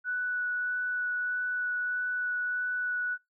sine tone with vibrato, 1479 Hz, F#6, 1 cent flat, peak -28 dBFS, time 0.04-3.18 s, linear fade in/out 50 ms, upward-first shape sine, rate 1.6 Hz, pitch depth 8 cents each way, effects noise-tail reverb RT60 0.2 s tail -26 dB re dry

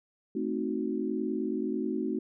sine chord, A diminished seventh, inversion none, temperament equal, 220 / 261.6 / 311.1 / 370 Hz, A3 / C4 / Eb4 / Gb4, 0 / 0 / 0 / 0 cents, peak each -34 dBFS, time 0.35-2.19 s, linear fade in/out 5 ms, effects none

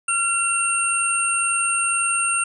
sine tone cluster, 1372 / 2732 / 8550 / 8990 Hz, F6 / F7 / C9 / C#9, -31 / -39 / +36 / +23 cents, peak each -24 dBFS, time 0.08-2.44 s, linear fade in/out 5 ms, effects none

